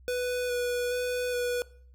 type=tone with vibrato; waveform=square; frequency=492.1 Hz; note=B4; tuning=6 cents flat; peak=-28 dBFS; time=0.08-1.62 s; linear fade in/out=0 ms; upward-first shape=square; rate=1.2 Hz; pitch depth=11 cents each way; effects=noise-tail reverb RT60 0.5 s tail -20 dB re dry + added 63 Hz sine -51 dBFS peak until 1.94 s